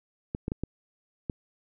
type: clicks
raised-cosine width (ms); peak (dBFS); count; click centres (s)
3; -17; 5; 0.349 / 0.481 / 0.519 / 0.636 / 1.298
effects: none